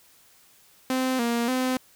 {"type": "tone with pitch steps", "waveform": "sawtooth", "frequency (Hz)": [258.8, 235.3, 256.6], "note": ["C4", "A#3", "C4"], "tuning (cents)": [-19, 16, -34], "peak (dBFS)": -19, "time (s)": [0.9, 1.77], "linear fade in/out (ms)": 2, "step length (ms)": 290, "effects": ["white hiss -57 dBFS RMS until 1.95 s"]}